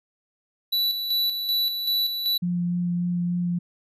square tone with tremolo, 3951 Hz, B7, in tune, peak -21 dBFS, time 0.72-2.38 s, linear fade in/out 10 ms, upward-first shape square, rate 2.6 Hz, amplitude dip 50%
sine tone with vibrato, 175.5 Hz, F3, 9 cents sharp, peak -22 dBFS, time 2.42-3.59 s, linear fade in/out 10 ms, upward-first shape sine, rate 3.4 Hz, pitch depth 10 cents each way
effects resampled to 32000 Hz

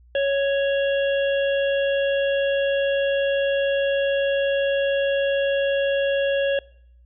harmonic tone, 554.4 Hz, C#5, in tune, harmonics 1 / 3 / 5 / 6, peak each -19 / -29 / -32 / -34 dBFS, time 0.15-6.59 s, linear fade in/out 2 ms, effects noise-tail reverb RT60 0.7 s tail -23 dB re dry + added 60 Hz sine -49 dBFS peak until 7.05 s

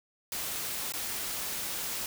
white noise with dropouts, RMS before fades -35 dBFS, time 0.32-2.06 s, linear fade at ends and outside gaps 1 ms, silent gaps 0.922-0.937 s, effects none

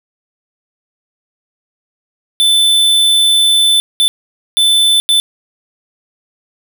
square tone bursts at uneven times, 3520 Hz, A7, in tune, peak -8 dBFS, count 4, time 2.4-3.8 / 4-4.08 / 4.57-5 / 5.09-5.2 s, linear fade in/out 0 ms, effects none

